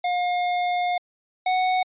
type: tone pair in turn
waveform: square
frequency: 714 / 739.8 Hz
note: F5 / F#5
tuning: +38 / 0 cents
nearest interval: minor second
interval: 62 cents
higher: second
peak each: -22 / -20 dBFS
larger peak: second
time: 0.04-0.98 / 1.46-1.83 s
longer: first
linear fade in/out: 5 ms
effects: resampled to 8000 Hz